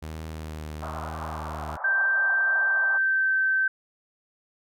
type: tone with vibrato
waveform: sawtooth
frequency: 78.1 Hz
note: D#2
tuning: 7 cents sharp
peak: -30 dBFS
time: 0.02-1.77 s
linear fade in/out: 10 ms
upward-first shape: triangle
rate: 1.1 Hz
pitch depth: 34 cents each way
type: band-pass noise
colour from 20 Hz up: pink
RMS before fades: -37 dBFS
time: 0.82-2.98 s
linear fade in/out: 5 ms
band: 620 to 1400 Hz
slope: 48 dB/octave
type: tone with pitch glide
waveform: sine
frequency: 1568 to 1548.2 Hz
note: G6 to G6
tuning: 0 to -22 cents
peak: -20 dBFS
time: 1.84-3.68 s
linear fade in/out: 5 ms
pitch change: -22 cents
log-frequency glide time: 2.6-3.35 s
effects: none